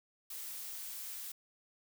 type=noise; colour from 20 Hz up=blue; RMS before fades=-44 dBFS; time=0.3-1.32 s; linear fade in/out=5 ms; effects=none